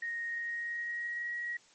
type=tone with pitch glide; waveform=sine; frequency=1864.7 to 1906.1 Hz; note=A#6 to A#6; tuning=0 to +38 cents; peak=-34 dBFS; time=0.02-1.57 s; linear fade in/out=5 ms; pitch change=+38 cents; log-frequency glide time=0.3-1.33 s; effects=white hiss -62 dBFS RMS until 1.74 s + MP3 32 kbps